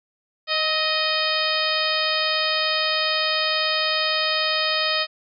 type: harmonic tone with a mistuned harmonic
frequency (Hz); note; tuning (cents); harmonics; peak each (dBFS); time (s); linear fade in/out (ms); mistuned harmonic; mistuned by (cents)
622.3; D#5; 0; 1 / 2 / 3 / 4 / 5 / 6 / 7 / 8; -28 / -28 / -28 / -28 / -28 / -28 / -28 / -28; 0.47-5.07; 50; 2; +33
effects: none